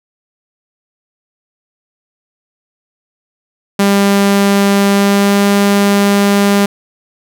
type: tone with pitch glide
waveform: sawtooth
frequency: 199.5 to 201.1 Hz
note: G3 to G3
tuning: +31 to +44 cents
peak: -4 dBFS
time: 3.79-6.66 s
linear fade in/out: 5 ms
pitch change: +13 cents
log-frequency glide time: 4.89-5.47 s
effects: none